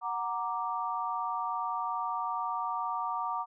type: chord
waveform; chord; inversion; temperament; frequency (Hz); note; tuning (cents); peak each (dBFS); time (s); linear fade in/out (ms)
sine; Gb augmented; none; equal; 740 / 932.3 / 1174.7; Gb5 / Bb5 / D6; 0 / 0 / 0; -37 / -34 / -34; 0.01-3.46; 50
effects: none